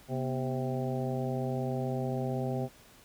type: harmonic tone with a mistuned harmonic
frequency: 130.81 Hz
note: C3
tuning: in tune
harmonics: 1 / 2 / 3 / 4 / 5 / 6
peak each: -33 / -36 / -38 / -39 / -40 / -41 dBFS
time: 0.08-2.69 s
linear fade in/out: 50 ms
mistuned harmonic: 2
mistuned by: -100 cents
effects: pink hiss -57 dBFS RMS until 3.04 s